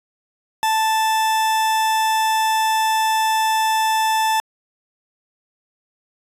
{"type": "tone", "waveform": "40% pulse", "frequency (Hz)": 880, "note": "A5", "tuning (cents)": 0, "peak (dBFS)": -15, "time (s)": [0.63, 4.4], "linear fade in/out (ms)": 0, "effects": ["resampled to 32000 Hz"]}